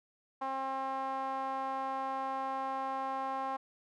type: tone with band-pass filter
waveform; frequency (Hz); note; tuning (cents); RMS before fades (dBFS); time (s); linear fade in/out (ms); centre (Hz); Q
sawtooth; 267.1; C4; +36; -36; 0.41-3.57; 10; 930; 7
effects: none